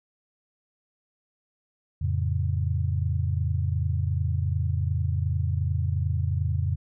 sine chord, F augmented, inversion none, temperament equal, 87.31 / 110 / 138.59 Hz, F2 / A2 / C#3, 0 / 0 / 0 cents, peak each -25 / -29 / -29 dBFS, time 2.01-6.76 s, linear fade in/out 10 ms, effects none

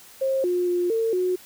sine tone with pitch steps, 534 / 357 / 353.6 / 451.8 / 365 Hz, C5 / F4 / F4 / A4 / F#4, +35 / +38 / +22 / +46 / -24 cents, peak -20 dBFS, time 0.21-1.36 s, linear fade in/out 10 ms, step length 230 ms, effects white hiss -48 dBFS RMS until 1.45 s

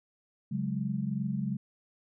sine chord, C# suspended fourth, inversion none, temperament equal, 138.59 / 185 / 207.7 Hz, C#3 / F#3 / G#3, 0 / 0 / 0 cents, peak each -34 / -34 / -33 dBFS, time 0.51-1.57 s, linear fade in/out 10 ms, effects none

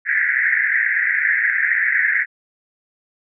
pink band-pass noise, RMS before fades -18 dBFS, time 0.05-2.26 s, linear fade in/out 50 ms, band 1600 to 2100 Hz, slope 96 dB/octave, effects none

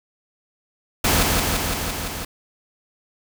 pink noise with echo, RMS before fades -18 dBFS, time 1.04-1.23 s, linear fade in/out 5 ms, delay 170 ms, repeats 6, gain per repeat -2 dB, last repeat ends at 2.25 s, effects none

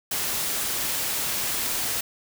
white noise, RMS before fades -27 dBFS, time 0.11-2.01 s, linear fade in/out 5 ms, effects none

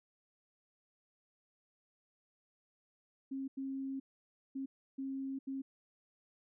sine tone bursts at uneven times, 269.3 Hz, C#4, 50 cents flat, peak -37 dBFS, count 5, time 3.31-3.48 / 3.57-4 / 4.55-4.66 / 4.98-5.39 / 5.47-5.62 s, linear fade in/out 10 ms, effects none

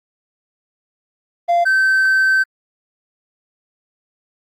triangle tone pair in turn, 691 / 1545.4 Hz, F5 / G6, -19 / -25 cents, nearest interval octave + major second, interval 1394 cents, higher second, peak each -9 dBFS, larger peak neither, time 1.48-1.65 / 1.65-2.44 s, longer second, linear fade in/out 20 ms, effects tanh soft clip ceiling -5 dBFS + Opus 24 kbps

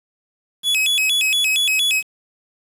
45% pulse tone with vibrato, 2944 Hz, F#7, 9 cents flat, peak -15 dBFS, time 0.63-2.03 s, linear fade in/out 50 ms, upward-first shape square, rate 4.3 Hz, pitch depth 250 cents each way, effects resampled to 32000 Hz + 7-bit

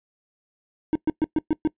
triangle tone bursts, 311.1 Hz, D#4, in tune, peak -15 dBFS, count 6, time 0.93-1.674 s, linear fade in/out 0 ms, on 24 ms, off 120 ms, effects noise-tail reverb RT60 0.1 s tail -22 dB re dry + resampled to 8000 Hz

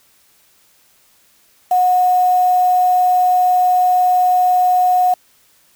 sine tone with quantisation, 729 Hz, F#5, 26 cents flat, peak -10 dBFS, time 1.71-5.14 s, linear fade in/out 5 ms, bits 5, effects white hiss -54 dBFS RMS until 5.75 s

